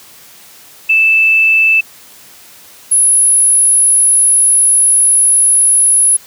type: tone pair in turn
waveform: sine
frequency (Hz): 2637 / 10548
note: E7 / E9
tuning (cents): 0 / 0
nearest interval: 2 octaves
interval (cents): 2400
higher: second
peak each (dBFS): -6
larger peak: neither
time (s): 0.89-1.81 / 2.91-6.17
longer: second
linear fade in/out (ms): 10
effects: white hiss -39 dBFS RMS until 6.26 s + high-pass 80 Hz 12 dB/octave